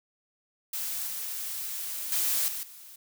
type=noise with level steps; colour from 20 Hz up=blue; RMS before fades=-33 / -35 / -27 / -35 / -48 dBFS; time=0.73-2.96 s; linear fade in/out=5 ms; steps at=1.07 / 2.12 / 2.48 / 2.63 s; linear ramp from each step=2 ms; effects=none